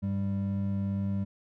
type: tone pair together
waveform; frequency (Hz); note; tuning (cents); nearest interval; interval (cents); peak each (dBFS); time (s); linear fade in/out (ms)
triangle; 99 / 196.8; G2 / G3; +18 / +7; octave; 1189; -29 / -28; 0.02-1.25; 20
effects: none